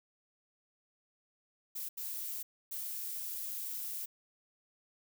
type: noise bursts at uneven times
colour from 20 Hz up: violet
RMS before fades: -40 dBFS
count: 3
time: 1.75-1.89 / 1.97-2.43 / 2.71-4.06 s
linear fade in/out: 10 ms
effects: none